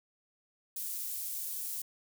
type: high-pass noise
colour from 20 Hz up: pink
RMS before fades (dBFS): -38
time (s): 0.76-1.82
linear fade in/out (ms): 5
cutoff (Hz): 12000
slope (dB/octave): 12
effects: none